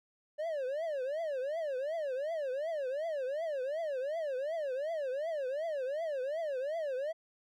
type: tone with vibrato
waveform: triangle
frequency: 582 Hz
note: D5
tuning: 16 cents flat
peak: -31 dBFS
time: 0.38-7.13 s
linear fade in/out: 20 ms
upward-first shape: triangle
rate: 2.7 Hz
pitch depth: 280 cents each way
effects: none

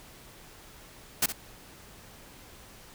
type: noise with echo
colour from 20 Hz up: white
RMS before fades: -24 dBFS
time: 1.22-1.26 s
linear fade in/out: 5 ms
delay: 64 ms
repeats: 1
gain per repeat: -11 dB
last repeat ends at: 1.324 s
effects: pink hiss -51 dBFS RMS until 2.94 s

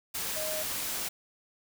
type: tone in noise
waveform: sine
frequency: 622.3 Hz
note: D#5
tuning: in tune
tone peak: -35 dBFS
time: 0.36-0.63 s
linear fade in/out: 10 ms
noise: white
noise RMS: -34 dBFS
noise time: 0.14-1.09 s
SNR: -4 dB
effects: none

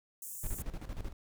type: high-pass noise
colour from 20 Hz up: pink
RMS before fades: -44 dBFS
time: 0.22-0.62 s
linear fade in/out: 2 ms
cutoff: 6900 Hz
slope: 48 dB/octave
type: noise with tremolo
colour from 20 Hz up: brown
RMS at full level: -37 dBFS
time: 0.43-1.13 s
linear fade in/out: 10 ms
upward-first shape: square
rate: 13 Hz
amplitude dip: 70%
effects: none

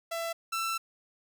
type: tone pair in turn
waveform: sawtooth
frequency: 668 / 1336 Hz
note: E5 / E6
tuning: +23 / +23 cents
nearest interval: octave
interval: 1200 cents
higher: second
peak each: -28 / -26 dBFS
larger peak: second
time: 0.11-0.33 / 0.52-0.78 s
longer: second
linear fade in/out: 10 ms
effects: none

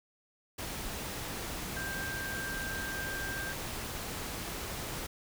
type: tone in noise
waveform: sine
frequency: 1582 Hz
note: G6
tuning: 15 cents sharp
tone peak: -37 dBFS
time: 1.76-3.53 s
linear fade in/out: 10 ms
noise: pink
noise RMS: -39 dBFS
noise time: 0.58-5.07 s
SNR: -1 dB
effects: none

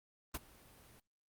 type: noise with ADSR envelope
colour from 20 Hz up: pink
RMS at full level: -37 dBFS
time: 0.34-1 s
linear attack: 8 ms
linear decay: 32 ms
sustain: -24 dB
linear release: 5 ms
effects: Opus 32 kbps

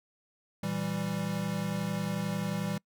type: chord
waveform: square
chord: E diminished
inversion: second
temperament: equal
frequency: 116.54 / 164.81 / 196 Hz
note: Bb2 / E3 / G3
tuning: 0 / 0 / 0 cents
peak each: -40 / -35 / -34 dBFS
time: 0.63-2.78 s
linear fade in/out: 5 ms
effects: noise-tail reverb RT60 0.1 s tail -25 dB re dry

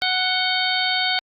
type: harmonic tone with a mistuned harmonic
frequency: 740 Hz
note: F#5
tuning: in tune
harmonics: 1 / 2 / 3 / 4 / 5 / 6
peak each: -26 / -26 / -26 / -26 / -26 / -26 dBFS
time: 0.02-1.19 s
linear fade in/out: 0 ms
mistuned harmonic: 4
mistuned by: +92 cents
effects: Opus 48 kbps

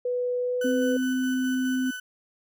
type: tone with pitch glide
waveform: sine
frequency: 493.9 to 499.6 Hz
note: B4 to B4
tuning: 0 to +20 cents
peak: -24 dBFS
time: 0.05-0.97 s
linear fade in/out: 5 ms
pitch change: +20 cents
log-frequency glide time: 0.39-0.73 s
type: tone with tremolo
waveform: 35% pulse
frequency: 1500 Hz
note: F#6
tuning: 23 cents sharp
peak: -31 dBFS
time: 0.61-2 s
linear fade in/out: 5 ms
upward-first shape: square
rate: 4.8 Hz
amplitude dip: 25%
type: tone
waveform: sine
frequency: 258.1 Hz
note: C4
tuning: 23 cents flat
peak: -23 dBFS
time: 0.64-1.91 s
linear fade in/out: 10 ms
effects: none

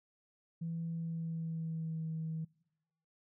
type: tone with pitch glide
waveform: sine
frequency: 165.8 to 160.24 Hz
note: E3 to E3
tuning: +10 to -49 cents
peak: -35 dBFS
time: 0.61-2.45 s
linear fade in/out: 10 ms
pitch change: -59 cents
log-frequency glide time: 0.91-2.08 s
effects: noise-tail reverb RT60 1.0 s tail -25 dB re dry + tanh soft clip ceiling -31 dBFS

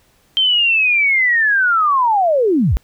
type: linear sweep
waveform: sine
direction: down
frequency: 3144 to 30.33 Hz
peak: -11 dBFS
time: 0.37-2.77 s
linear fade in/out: 0 ms
effects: pink hiss -56 dBFS RMS until 2.83 s

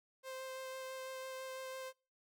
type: tone with vibrato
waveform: sawtooth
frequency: 523 Hz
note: C5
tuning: 1 cent flat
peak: -40 dBFS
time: 0.23-1.93 s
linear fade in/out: 50 ms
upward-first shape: sine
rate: 6 Hz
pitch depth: 9 cents each way
effects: noise-tail reverb RT60 0.3 s tail -23 dB re dry

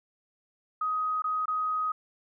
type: tone with dropouts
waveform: sine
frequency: 1256 Hz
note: D#6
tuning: 16 cents sharp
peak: -26 dBFS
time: 0.81-1.92 s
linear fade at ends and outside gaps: 5 ms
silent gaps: 1.221-1.241 / 1.457-1.48 s
effects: none

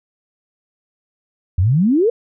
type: exponential sweep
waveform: sine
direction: up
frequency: 81.4 to 493.9 Hz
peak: -11 dBFS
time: 1.58-2.1 s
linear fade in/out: 5 ms
effects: none

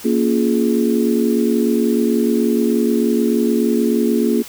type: chord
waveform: sine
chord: Bb minor seventh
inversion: none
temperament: just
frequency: 233.1 / 279.7 / 349.6 / 419.5 Hz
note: Bb3 / Db4 / F4 / Ab4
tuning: 0 / +16 / +2 / +17 cents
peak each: -16 / -21 / -20 / -20 dBFS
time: 0.04-4.43 s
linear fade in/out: 20 ms
effects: white hiss -36 dBFS RMS until 4.48 s

